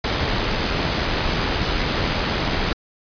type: noise with amplitude modulation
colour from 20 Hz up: pink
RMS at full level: -20 dBFS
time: 0.04-2.73 s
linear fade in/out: 2 ms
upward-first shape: sine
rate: 85.1 Hz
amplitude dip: 30%
effects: resampled to 11025 Hz